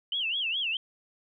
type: tone with vibrato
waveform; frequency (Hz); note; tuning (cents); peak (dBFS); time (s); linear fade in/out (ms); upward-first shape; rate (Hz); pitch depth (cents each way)
sine; 2960; F#7; 0; -27; 0.12-0.77; 2; sine; 4.8; 220
effects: none